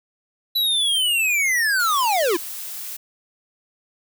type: linear sweep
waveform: square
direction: down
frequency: 3986 to 311.1 Hz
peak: -18 dBFS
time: 0.55-2.37 s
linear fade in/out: 10 ms
type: noise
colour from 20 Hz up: blue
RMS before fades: -32 dBFS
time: 1.79-2.97 s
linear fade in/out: 10 ms
effects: none